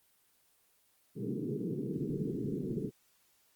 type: band-pass noise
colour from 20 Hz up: pink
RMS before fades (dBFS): -36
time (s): 1.15-2.91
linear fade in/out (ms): 50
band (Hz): 120 to 450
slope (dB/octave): 96
effects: white hiss -70 dBFS RMS until 3.55 s + Opus 24 kbps